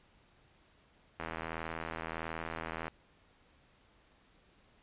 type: click train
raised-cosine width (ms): 0.5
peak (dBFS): -23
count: 138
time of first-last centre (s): 1.2-2.881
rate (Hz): 81.5
effects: pink hiss -66 dBFS RMS until 4.82 s + resampled to 8000 Hz